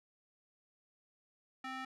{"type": "tone with band-pass filter", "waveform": "square", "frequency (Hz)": 261.6, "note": "C4", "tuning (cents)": 0, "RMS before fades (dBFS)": -43, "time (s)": [1.64, 1.85], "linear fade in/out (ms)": 5, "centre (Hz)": 1600, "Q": 1.2, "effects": []}